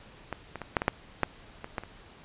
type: clicks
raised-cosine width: 0.5 ms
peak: -17 / -21 / -21 / -8 / -14 / -7 / -8 / -22 / -15 / -26 dBFS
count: 10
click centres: 0.327 / 0.557 / 0.617 / 0.768 / 0.819 / 0.881 / 1.233 / 1.644 / 1.782 / 1.836 s
effects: pink hiss -52 dBFS RMS until 2.24 s + resampled to 8000 Hz